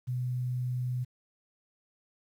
sine tone, 125.2 Hz, B2, 24 cents sharp, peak -29 dBFS, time 0.07-1.05 s, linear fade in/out 20 ms, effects 10-bit

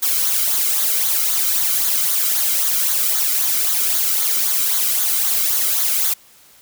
blue noise with flanger, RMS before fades -18 dBFS, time 0.02-6.14 s, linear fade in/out 10 ms, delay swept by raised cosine 0.37 to 1.16 ms, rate 3.8 Hz, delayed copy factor -0.6, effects white hiss -49 dBFS RMS until 6.61 s

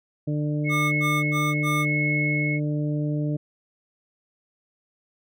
harmonic tone, 149 Hz, D3, 25 cents sharp, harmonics 1 / 2 / 3 / 4, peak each -24 / -28 / -38 / -36 dBFS, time 0.27-3.37 s, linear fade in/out 10 ms
sine tone with tremolo, 2186 Hz, C#7, 25 cents flat, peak -23 dBFS, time 0.64-2.6 s, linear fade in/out 50 ms, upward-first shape sine, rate 0.86 Hz, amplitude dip 35%
square tone bursts, 1200 Hz, D6, 37 cents sharp, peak -27 dBFS, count 4, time 0.69-1.856 s, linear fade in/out 50 ms, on 230 ms, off 82 ms
effects none

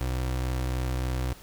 30% pulse tone, 63.4 Hz, B1, 46 cents sharp, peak -24 dBFS, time 0.01-1.33 s, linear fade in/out 0 ms, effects pink hiss -50 dBFS RMS until 1.42 s

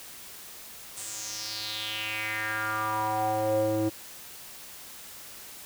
square tone with band-pass filter sweep, 108.1 Hz, A2, 30 cents flat, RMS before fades -30 dBFS, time 0.96-3.9 s, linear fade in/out 20 ms, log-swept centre 8700 to 380 Hz, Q 4.4, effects white hiss -45 dBFS RMS until 5.65 s

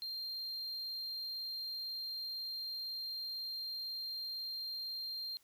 triangle tone, 4186 Hz, C8, in tune, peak -38 dBFS, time 0.02-5.37 s, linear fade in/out 0 ms, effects white hiss -70 dBFS RMS until 5.43 s

